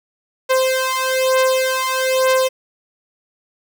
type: beating tone pair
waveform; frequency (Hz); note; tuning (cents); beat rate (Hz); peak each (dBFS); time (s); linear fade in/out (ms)
sawtooth; 520 / 521.1; C5 / C5; -11 / -7; 1.1; -14; 0.49-2.49; 20
effects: none